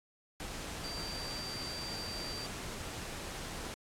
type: tone in noise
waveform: sine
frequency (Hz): 4682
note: D8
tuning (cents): -6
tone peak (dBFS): -41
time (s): 0.84-2.46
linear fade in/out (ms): 0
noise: pink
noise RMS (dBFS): -42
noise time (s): 0.4-3.74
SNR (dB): -2
effects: low-pass 10000 Hz 12 dB/octave + AAC 64 kbps